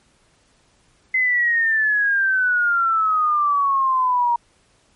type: exponential sweep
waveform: sine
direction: down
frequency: 2058 to 941 Hz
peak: -15 dBFS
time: 1.14-4.36 s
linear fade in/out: 5 ms
effects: pink hiss -59 dBFS RMS until 4.95 s + MP3 48 kbps